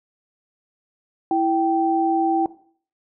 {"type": "tone pair together", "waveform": "sine", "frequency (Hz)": [330.3, 779], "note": ["E4", "G5"], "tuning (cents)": [4, -11], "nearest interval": "octave + minor third", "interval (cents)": 1485, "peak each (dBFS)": [-20, -19], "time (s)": [1.31, 2.46], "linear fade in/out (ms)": 2, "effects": ["noise-tail reverb RT60 0.5 s tail -17 dB re dry"]}